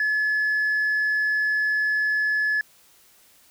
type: tone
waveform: sine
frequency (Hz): 1713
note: A6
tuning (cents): -47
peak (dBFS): -18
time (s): 0-2.61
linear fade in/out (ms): 2
effects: tanh soft clip ceiling -18 dBFS + white hiss -56 dBFS RMS until 3.5 s